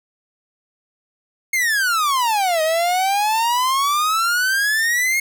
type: exponential two-way sweep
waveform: 45% pulse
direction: down then up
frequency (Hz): 2170 to 622.3 to 2170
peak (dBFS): -16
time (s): 1.53-5.2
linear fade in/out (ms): 5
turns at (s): 2.62
effects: 9-bit